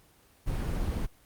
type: noise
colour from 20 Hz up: brown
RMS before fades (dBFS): -30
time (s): 0.46-1.07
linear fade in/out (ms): 20
effects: pink hiss -61 dBFS RMS until 1.25 s + Opus 24 kbps